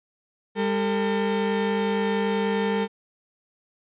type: tone pair together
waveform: 35% pulse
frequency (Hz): 200 / 450.5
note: G3 / A4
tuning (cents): +35 / +41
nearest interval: octave + major second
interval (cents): 1406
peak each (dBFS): -23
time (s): 0.55-2.88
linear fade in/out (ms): 50
effects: resampled to 8000 Hz